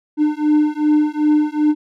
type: beating tone pair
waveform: triangle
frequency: 300 / 302.6 Hz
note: D4 / D#4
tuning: +37 / -48 cents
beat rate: 2.6 Hz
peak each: -14 dBFS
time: 0.17-1.75 s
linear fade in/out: 50 ms
effects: none